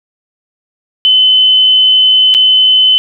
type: tone with dropouts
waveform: sine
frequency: 3037 Hz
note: F#7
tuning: 44 cents sharp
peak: -4 dBFS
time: 1.05-2.98 s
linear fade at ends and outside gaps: 0 ms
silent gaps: 2.341-2.348 s
effects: none